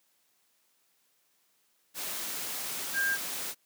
sine tone in noise, 1601 Hz, G6, 36 cents sharp, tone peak -26 dBFS, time 2.93-3.18 s, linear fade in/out 50 ms, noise white, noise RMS -36 dBFS, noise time 1.94-3.55 s, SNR +7 dB, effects white hiss -71 dBFS RMS until 3.65 s + high-pass 150 Hz 12 dB/octave

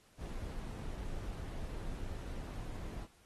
brown noise, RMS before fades -42 dBFS, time 0.17-3.08 s, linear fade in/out 50 ms, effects pink hiss -67 dBFS RMS until 3.25 s + AAC 32 kbps

